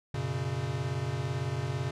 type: chord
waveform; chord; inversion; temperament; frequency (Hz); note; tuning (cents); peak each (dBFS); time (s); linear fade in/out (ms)
square; F# suspended fourth; none; equal with one note detuned; 92.5 / 120.65 / 138.59; F#2 / B2 / C#3; 0 / -40 / 0; -39 / -35 / -34; 0.14-1.91; 5
effects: low-pass 7000 Hz 12 dB/octave